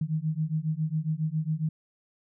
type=beating tone pair; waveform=sine; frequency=153.2 / 160.5 Hz; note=D#3 / E3; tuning=-27 / -46 cents; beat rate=7.3 Hz; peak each=-29 dBFS; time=0.01-1.69 s; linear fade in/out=5 ms; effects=none